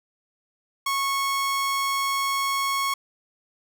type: tone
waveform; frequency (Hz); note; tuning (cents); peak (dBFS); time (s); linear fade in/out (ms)
sawtooth; 1100; C#6; -14; -19; 0.86-2.94; 5
effects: none